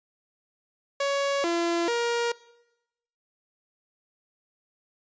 sawtooth tone with pitch steps, 559 / 340.1 / 471.8 Hz, C#5 / F4 / A#4, +14 / -46 / +21 cents, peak -20 dBFS, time 1-2.32 s, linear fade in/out 5 ms, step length 440 ms, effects noise-tail reverb RT60 0.9 s tail -21 dB re dry + resampled to 16000 Hz

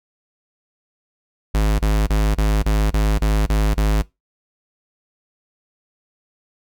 square tone bursts, 52.6 Hz, G#1, 23 cents sharp, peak -15 dBFS, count 9, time 1.54-4.022 s, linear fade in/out 10 ms, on 250 ms, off 29 ms, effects noise-tail reverb RT60 0.2 s tail -21 dB re dry

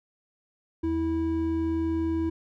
triangle tone pair together, 81.5 / 326 Hz, E2 / E4, -19 / -19 cents, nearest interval 2 octaves, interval 2400 cents, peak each -30 / -23 dBFS, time 0.83-2.3 s, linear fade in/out 10 ms, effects none

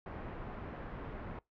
pink low-pass noise, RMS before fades -44 dBFS, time 0.06-1.39 s, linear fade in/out 2 ms, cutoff 1500 Hz, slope 12 dB/octave, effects noise-tail reverb RT60 0.2 s tail -24 dB re dry + low-pass 3000 Hz 12 dB/octave

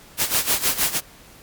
white noise with tremolo, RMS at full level -18 dBFS, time 0.17-1.01 s, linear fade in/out 50 ms, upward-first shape sine, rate 6.4 Hz, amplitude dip 80%, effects pink hiss -47 dBFS RMS until 1.42 s + MP3 96 kbps

